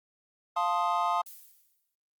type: chord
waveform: triangle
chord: F dominant seventh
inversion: none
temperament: equal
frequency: 698.5 / 880 / 1046.5 / 1244.5 Hz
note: F5 / A5 / C6 / Eb6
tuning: 0 / 0 / 0 / 0 cents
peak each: -29 dBFS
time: 0.56-1.22 s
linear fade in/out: 10 ms
type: noise with exponential decay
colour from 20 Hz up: violet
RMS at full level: -43 dBFS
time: 1.26-1.95 s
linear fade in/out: 5 ms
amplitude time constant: 150 ms
effects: Opus 48 kbps